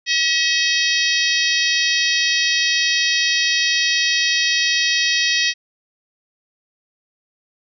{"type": "harmonic tone with a mistuned harmonic", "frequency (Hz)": 641, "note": "E5", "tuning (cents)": -49, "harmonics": [3, 4, 5, 6, 7, 8, 9], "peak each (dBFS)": [-21, -22, -23, -24, -24, -25, -26], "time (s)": [0.06, 5.54], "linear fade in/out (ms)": 50, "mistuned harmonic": 6, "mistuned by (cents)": -31, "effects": []}